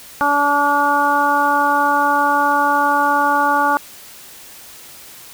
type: harmonic tone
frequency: 287.7 Hz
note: D4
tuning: 36 cents flat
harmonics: 1 / 2 / 3 / 4 / 5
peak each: -24 / -24 / -16 / -18 / -19 dBFS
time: 0.21-3.77 s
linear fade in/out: 0 ms
effects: white hiss -39 dBFS RMS until 5.33 s